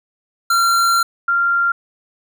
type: tone pair in turn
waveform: square / sine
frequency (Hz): 1372 / 1387.9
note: F6 / F6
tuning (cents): -31 / -11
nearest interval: unison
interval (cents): 20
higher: second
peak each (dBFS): -13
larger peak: neither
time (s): 0.5-1.03 / 1.28-1.72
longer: first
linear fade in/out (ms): 5
effects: none